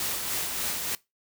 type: noise with tremolo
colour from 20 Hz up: white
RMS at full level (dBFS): -29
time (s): 0-0.95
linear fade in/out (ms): 2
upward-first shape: sine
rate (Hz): 3.4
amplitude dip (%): 35
effects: noise-tail reverb RT60 0.2 s tail -20 dB re dry